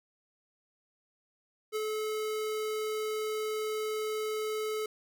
square tone with ADSR envelope, 431.3 Hz, A4, 35 cents flat, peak -30 dBFS, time 1.72-4.86 s, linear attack 38 ms, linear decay 25 ms, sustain -2 dB, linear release 3 ms, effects none

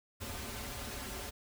pink noise with comb filter, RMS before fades -42 dBFS, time 0.2-1.31 s, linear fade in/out 20 ms, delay 6.2 ms, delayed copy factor -1, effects none

